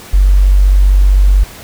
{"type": "tone", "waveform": "sine", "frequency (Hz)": 47.78, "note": "G1", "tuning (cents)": -44, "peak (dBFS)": -4, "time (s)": [0.13, 1.44], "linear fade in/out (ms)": 10, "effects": ["pink hiss -33 dBFS RMS until 1.63 s"]}